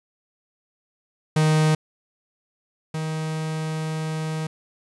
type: tone pair in turn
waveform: 45% pulse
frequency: 155.56 / 157.55 Hz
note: D#3 / D#3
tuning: 0 / +22 cents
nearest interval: unison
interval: 22 cents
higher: second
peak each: -16 / -25 dBFS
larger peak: first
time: 1.36-1.75 / 2.94-4.47 s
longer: second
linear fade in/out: 5 ms
effects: resampled to 24000 Hz + 9-bit